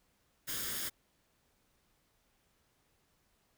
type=noise with comb filter; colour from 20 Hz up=white; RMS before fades=-38 dBFS; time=0.47-0.9 s; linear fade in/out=20 ms; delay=0.59 ms; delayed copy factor=+0.6; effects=pink hiss -74 dBFS RMS until 3.57 s